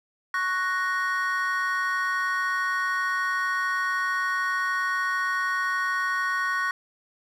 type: chord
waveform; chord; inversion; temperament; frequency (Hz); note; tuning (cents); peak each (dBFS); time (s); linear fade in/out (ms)
triangle; F# major; second; equal; 1108.7 / 1480 / 1864.7; C#6 / F#6 / A#6; 0 / 0 / 0; -26; 0.34-6.71; 2
effects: tanh soft clip ceiling -13 dBFS